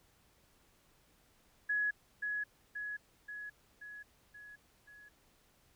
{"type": "tone with echo", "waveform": "sine", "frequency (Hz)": 1683, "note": "G#6", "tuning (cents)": 23, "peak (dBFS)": -30, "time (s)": [1.69, 1.91], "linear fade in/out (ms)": 10, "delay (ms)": 530, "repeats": 6, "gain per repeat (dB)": -4, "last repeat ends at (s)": 5.09, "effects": ["pink hiss -69 dBFS RMS until 5.75 s"]}